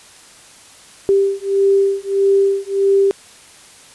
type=beating tone pair; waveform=sine; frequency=392.9 / 394.5 Hz; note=G4 / G4; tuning=+4 / +11 cents; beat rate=1.6 Hz; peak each=-15 dBFS; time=1.09-3.11 s; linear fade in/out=0 ms; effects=white hiss -43 dBFS RMS until 3.94 s + resampled to 24000 Hz